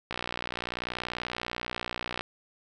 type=click train; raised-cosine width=0.3 ms; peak=-16 dBFS; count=128; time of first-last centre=0.11-2.209 s; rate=60.5 Hz; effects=none